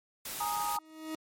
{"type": "noise", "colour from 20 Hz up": "white", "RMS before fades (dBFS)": -39, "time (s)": [0.25, 0.77], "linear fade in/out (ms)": 5}
{"type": "chord", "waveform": "sine", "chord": "Ab suspended second", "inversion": "none", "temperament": "equal", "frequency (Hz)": [830.6, 932.3, 1244.5], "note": ["Ab5", "Bb5", "Eb6"], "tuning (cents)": [0, 0, 0], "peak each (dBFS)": -35, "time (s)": [0.4, 0.79], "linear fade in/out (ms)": 5}
{"type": "tone with exponential growth", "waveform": "40% pulse", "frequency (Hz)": 315.3, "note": "D#4", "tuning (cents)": 23, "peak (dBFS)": -33, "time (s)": [0.59, 1.15], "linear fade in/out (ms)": 2, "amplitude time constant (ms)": 120}
{"effects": ["MP3 64 kbps"]}